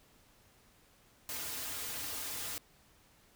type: noise with comb filter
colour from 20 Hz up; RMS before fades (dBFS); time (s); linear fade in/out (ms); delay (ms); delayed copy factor
white; -40; 1.29-2.58; 0; 5.3; -0.85
effects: pink hiss -65 dBFS RMS until 3.35 s